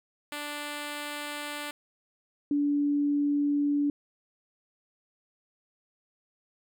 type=tone pair in turn; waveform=5% pulse / sine; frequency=293.7 / 288.8 Hz; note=D4 / D4; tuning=0 / -29 cents; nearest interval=unison; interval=29 cents; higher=first; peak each=-23 dBFS; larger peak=neither; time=0.32-1.71 / 2.51-3.9 s; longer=neither; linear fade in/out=2 ms; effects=none